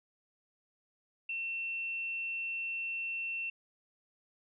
sine tone, 2700 Hz, E7, 41 cents sharp, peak -34 dBFS, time 1.29-3.5 s, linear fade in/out 5 ms, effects none

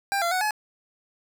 25% pulse tone with pitch steps, 794 / 685 / 740 / 850 Hz, G5 / F5 / F#5 / G#5, +22 / -34 / 0 / +40 cents, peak -19 dBFS, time 0.12-0.508 s, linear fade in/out 0 ms, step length 97 ms, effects none

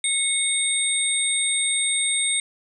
sine tone cluster, 2183 / 3681 / 8580 Hz, C#7 / A#7 / C9, -27 / -23 / +42 cents, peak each -27 / -25 / -22 dBFS, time 0.04-2.4 s, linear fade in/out 2 ms, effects none

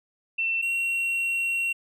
sine / triangle tone pair in turn, 2691 / 2735 Hz, E7 / F7, +35 / -37 cents, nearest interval unison, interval 28 cents, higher second, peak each -23 / -22 dBFS, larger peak second, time 0.38-0.62 / 0.62-1.73 s, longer second, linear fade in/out 10 ms, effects none

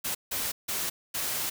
white noise bursts at uneven times, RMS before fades -31 dBFS, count 4, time 0.04-0.15 / 0.31-0.52 / 0.68-0.9 / 1.14-1.5 s, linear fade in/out 10 ms, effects none

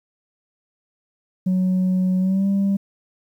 sine tone with pitch glide, 185 to 197.14 Hz, F#3 to G3, 0 to +10 cents, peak -14 dBFS, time 1.46-2.77 s, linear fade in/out 10 ms, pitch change +110 cents, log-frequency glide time 2.19-2.47 s, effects tanh soft clip ceiling -15 dBFS + 9-bit

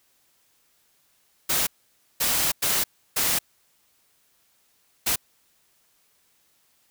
white noise bursts at uneven times, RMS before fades -23 dBFS, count 5, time 1.49-1.67 / 2.2-2.52 / 2.62-2.84 / 3.16-3.39 / 5.06-5.16 s, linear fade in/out 10 ms, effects white hiss -65 dBFS RMS until 6.9 s

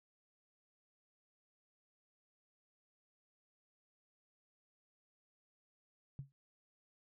sine tone with exponential decay, 137.6 Hz, C#3, 12 cents flat, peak -38 dBFS, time 6.19-6.32 s, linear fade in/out 0 ms, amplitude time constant 27 ms, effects none

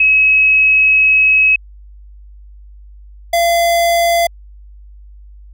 sine / square tone pair in turn, 2562 / 682.5 Hz, E7 / F5, -50 / -40 cents, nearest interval octave + major seventh, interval 2290 cents, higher first, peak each -7 / -11 dBFS, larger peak first, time 0-1.56 / 3.33-4.27 s, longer first, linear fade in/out 5 ms, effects added 50 Hz sine -35 dBFS peak until 5.53 s

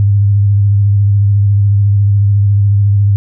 sine tone with vibrato, 101 Hz, G#2, 48 cents flat, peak -6 dBFS, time 0-3.16 s, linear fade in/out 0 ms, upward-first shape square, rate 14 Hz, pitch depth 24 cents each way, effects none

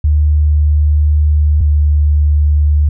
sine tone pair in turn, 74.9 / 74.21 Hz, D2 / D2, +35 / +19 cents, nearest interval unison, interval 16 cents, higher first, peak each -7 dBFS, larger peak neither, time 0.04-1.61 / 1.61-2.89 s, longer first, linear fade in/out 5 ms, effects none

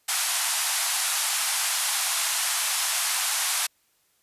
white band-pass noise, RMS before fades -26 dBFS, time 0.08-3.67 s, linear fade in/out 10 ms, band 700 to 12000 Hz, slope 48 dB/octave, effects white hiss -67 dBFS RMS until 4.22 s + resampled to 32000 Hz

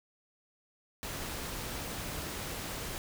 pink noise, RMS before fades -39 dBFS, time 1.03-2.98 s, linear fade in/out 0 ms, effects none

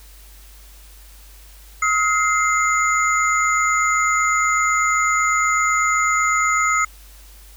sine tone cluster, 1274 / 1402 / 2085 / 6890 Hz, D#6 / F6 / C7 / A8, +41 / +6 / -7 / -37 cents, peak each -18 / -27 / -20 / -24 dBFS, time 1.82-6.85 s, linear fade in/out 5 ms, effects added 50 Hz sine -42 dBFS peak until 7.56 s + white hiss -48 dBFS RMS until 7.56 s

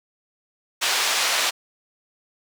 white band-pass noise, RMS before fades -22 dBFS, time 0.81-1.51 s, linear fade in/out 20 ms, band 620 to 5300 Hz, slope 12 dB/octave, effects none

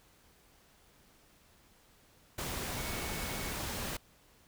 sine tone in noise, 2217 Hz, C#7, in tune, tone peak -47 dBFS, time 2.77-3.52 s, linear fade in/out 5 ms, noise pink, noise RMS -38 dBFS, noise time 2.38-3.97 s, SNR -12 dB, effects pink hiss -64 dBFS RMS until 4.47 s

